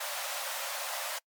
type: high-pass noise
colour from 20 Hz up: pink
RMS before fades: -36 dBFS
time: 0-1.19 s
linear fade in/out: 10 ms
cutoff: 540 Hz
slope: 96 dB/octave
effects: noise-tail reverb RT60 0.1 s tail -26 dB re dry + MP3 96 kbps